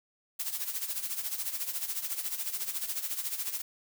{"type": "noise with tremolo", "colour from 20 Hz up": "blue", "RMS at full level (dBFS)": -32, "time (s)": [0.39, 3.62], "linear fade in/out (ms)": 10, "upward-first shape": "sine", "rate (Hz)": 14, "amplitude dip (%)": 70, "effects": []}